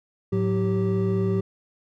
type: tone cluster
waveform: triangle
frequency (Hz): 108.3 / 183.7 / 389.3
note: A2 / F#3 / G4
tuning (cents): -27 / -12 / -12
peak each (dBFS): -23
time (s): 0.32-1.41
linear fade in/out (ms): 10
effects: none